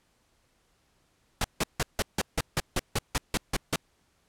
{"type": "noise bursts", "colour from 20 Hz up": "pink", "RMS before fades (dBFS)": -26, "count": 13, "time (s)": [1.41, 3.759], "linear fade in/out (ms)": 2, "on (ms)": 33, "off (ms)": 160, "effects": ["pink hiss -69 dBFS RMS until 4.28 s", "low-pass 11000 Hz 12 dB/octave"]}